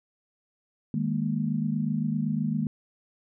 sine chord, D# suspended fourth, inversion none, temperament equal with one note detuned, 155.56 / 205.3 / 233.1 Hz, D#3 / G#3 / A#3, 0 / -20 / 0 cents, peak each -29 dBFS, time 0.94-2.67 s, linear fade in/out 2 ms, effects none

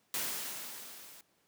white noise with level ramp, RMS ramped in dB -34 to -54 dBFS, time 0.14-1.21 s, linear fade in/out 2 ms, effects pink hiss -72 dBFS RMS until 1.47 s + high-pass 150 Hz 12 dB/octave

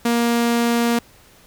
sawtooth tone, 235.4 Hz, A#3, 17 cents sharp, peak -12 dBFS, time 0.05-0.99 s, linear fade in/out 5 ms, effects pink hiss -50 dBFS RMS until 1.46 s

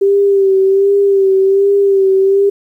sine tone with vibrato, 392 Hz, G4, in tune, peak -7 dBFS, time 0.01-2.5 s, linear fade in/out 10 ms, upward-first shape sine, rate 1.3 Hz, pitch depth 39 cents each way, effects 8-bit

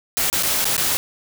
white noise with dropouts, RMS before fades -20 dBFS, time 0.17-0.97 s, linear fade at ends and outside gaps 0 ms, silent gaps 0.3-0.328 / 0.426-0.433 / 0.644-0.654 / 0.766-0.779 s, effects none

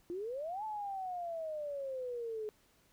sine exponential two-way sweep, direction up then down, 336.3 to 878 to 421.2 Hz, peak -37 dBFS, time 0.1-2.49 s, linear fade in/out 0 ms, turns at 0.64 s, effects pink hiss -69 dBFS RMS until 2.92 s

